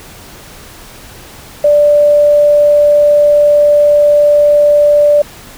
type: tone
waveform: sine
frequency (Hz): 587.3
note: D5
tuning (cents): 0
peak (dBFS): -4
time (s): 1.64-5.22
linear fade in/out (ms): 5
effects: pink hiss -34 dBFS RMS until 5.57 s